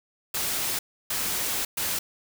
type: noise bursts at uneven times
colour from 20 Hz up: white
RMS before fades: -28 dBFS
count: 3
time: 0.34-0.79 / 1.1-1.65 / 1.77-1.99 s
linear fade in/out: 5 ms
effects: none

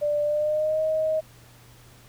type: tone with pitch glide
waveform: sine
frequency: 590 to 628.7 Hz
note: D5 to D#5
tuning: +8 to +18 cents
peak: -21 dBFS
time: 0.01-1.21 s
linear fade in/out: 20 ms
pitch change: +110 cents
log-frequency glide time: 0.23-0.82 s
effects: added 120 Hz sine -52 dBFS peak until 2.08 s + pink hiss -53 dBFS RMS until 2.08 s

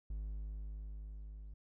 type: tone with level ramp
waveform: triangle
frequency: 51.8 Hz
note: G#1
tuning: 4 cents flat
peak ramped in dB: -36 to -45 dBFS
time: 0.1-1.54 s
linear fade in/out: 5 ms
effects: none

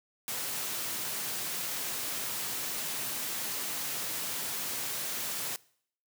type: high-pass noise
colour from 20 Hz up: white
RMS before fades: -35 dBFS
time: 0.28-5.56 s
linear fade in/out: 0 ms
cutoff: 100 Hz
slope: 96 dB/octave
effects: noise-tail reverb RT60 0.6 s tail -22 dB re dry

